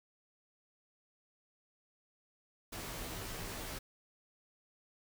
pink noise with comb filter, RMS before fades -43 dBFS, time 2.72-3.79 s, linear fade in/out 10 ms, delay 14 ms, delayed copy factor -0.7, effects none

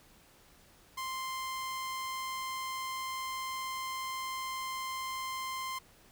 sawtooth tone, 1046.5 Hz, C6, in tune, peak -32 dBFS, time 0.97-5.79 s, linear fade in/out 10 ms, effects pink hiss -61 dBFS RMS until 6.11 s

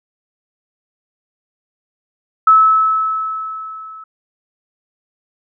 sine tone with level ramp, 1300 Hz, E6, 24 cents flat, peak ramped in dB -4 to -32 dBFS, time 2.47-4.04 s, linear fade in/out 5 ms, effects none

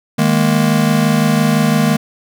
square chord, D# suspended fourth, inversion none, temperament just, 155.56 / 207.4 / 233.3 Hz, D#3 / G#3 / A#3, 0 / -2 / +2 cents, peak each -16 dBFS, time 0.18-1.97 s, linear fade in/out 10 ms, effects none

